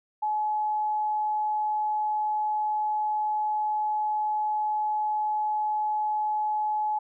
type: tone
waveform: sine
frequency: 851 Hz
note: G#5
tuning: 42 cents sharp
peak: -24 dBFS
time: 0.22-6.99 s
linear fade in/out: 10 ms
effects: none